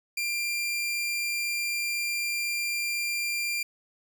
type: tone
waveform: sawtooth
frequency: 2382 Hz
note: D7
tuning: 24 cents sharp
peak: -24 dBFS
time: 0.17-3.63 s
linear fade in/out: 5 ms
effects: none